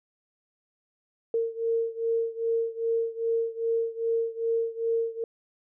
sine beating tone pair, 456.9 / 459.4 Hz, A#4 / A#4, -35 / -25 cents, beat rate 2.5 Hz, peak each -27 / -29 dBFS, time 1.34-5.24 s, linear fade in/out 2 ms, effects none

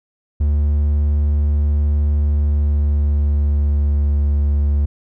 triangle tone with pitch glide, 73.42 to 72.16 Hz, D2 to D2, 0 to -30 cents, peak -11 dBFS, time 0.4-4.86 s, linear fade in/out 10 ms, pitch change -30 cents, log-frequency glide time 2.2-4.2 s, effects none

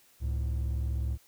triangle tone pair together, 68.5 / 108.74 Hz, C#2 / A2, -20 / -20 cents, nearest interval minor sixth, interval 800 cents, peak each -26 / -32 dBFS, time 0.2-1.18 s, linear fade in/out 50 ms, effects tanh soft clip ceiling -22 dBFS + white hiss -62 dBFS RMS until 1.27 s

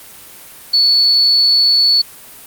sine tone, 4435 Hz, C#8, in tune, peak -8 dBFS, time 0.73-2.02 s, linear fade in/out 10 ms, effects white hiss -37 dBFS RMS until 2.46 s + Opus 32 kbps

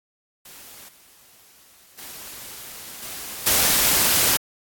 white noise with level steps, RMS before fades -43 / -52 / -38 / -34 / -18 dBFS, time 0.45-4.37 s, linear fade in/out 5 ms, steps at 0.88 / 1.98 / 3.02 / 3.46 s, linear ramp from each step 10 ms, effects AAC 64 kbps

